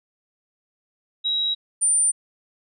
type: tone pair in turn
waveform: sine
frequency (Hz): 3849 / 9155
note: B7 / D9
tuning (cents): -45 / -45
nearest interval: octave + minor third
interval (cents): 1500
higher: second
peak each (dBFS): -20 / -16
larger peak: second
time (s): 1.24-1.55 / 1.81-2.12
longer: neither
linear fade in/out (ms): 20
effects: none